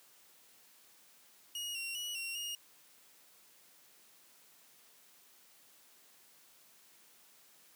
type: tone with pitch steps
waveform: sawtooth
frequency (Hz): 2880 / 2748 / 2924 / 2743 / 2858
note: F#7 / F7 / F#7 / F7 / F7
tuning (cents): -47 / -29 / -21 / -32 / +39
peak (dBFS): -35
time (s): 1.55-2.55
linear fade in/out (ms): 2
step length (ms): 200
effects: white hiss -63 dBFS RMS until 7.75 s + high-pass 150 Hz 12 dB/octave